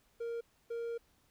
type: tone bursts at uneven times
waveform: triangle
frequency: 466.2 Hz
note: A#4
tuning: in tune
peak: -34 dBFS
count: 2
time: 0.2-0.41 / 0.7-0.98 s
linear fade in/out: 10 ms
effects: pink hiss -71 dBFS RMS until 1.3 s